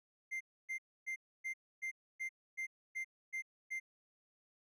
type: tone bursts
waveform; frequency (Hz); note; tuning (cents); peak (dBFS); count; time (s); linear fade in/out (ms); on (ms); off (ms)
triangle; 2093; C7; 0; -36; 10; 0.31-3.8; 20; 97; 280
effects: none